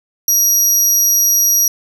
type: tone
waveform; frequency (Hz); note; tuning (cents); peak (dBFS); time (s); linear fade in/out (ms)
30% pulse; 5750; F8; +50; -6; 0.28-1.68; 2
effects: none